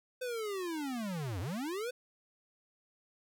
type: linear two-way sweep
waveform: square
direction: down then up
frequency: 513 to 82.41 to 513 Hz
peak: -36 dBFS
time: 0.21-1.91 s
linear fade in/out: 10 ms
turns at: 1.4 s
effects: none